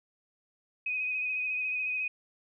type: tone with vibrato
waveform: sine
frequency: 2509 Hz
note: D#7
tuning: 14 cents sharp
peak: -29 dBFS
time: 0.86-2.08 s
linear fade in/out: 5 ms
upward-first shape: sine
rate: 14 Hz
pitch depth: 26 cents each way
effects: none